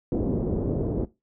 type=low-pass noise; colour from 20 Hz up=white; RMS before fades=-26 dBFS; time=0.12-1.05 s; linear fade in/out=2 ms; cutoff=420 Hz; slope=24 dB/octave; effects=noise-tail reverb RT60 0.2 s tail -17 dB re dry